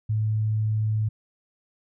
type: tone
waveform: sine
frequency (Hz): 108.3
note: A2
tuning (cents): -27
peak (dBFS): -21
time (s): 0.09-1.09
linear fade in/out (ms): 10
effects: none